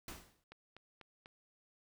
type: noise with exponential decay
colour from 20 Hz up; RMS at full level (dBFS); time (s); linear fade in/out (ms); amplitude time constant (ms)
pink; -44; 0.08-0.44; 2; 78
type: click train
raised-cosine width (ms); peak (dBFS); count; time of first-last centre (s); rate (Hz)
0.3; -37; 4; 0.52-1.259; 4.06
effects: none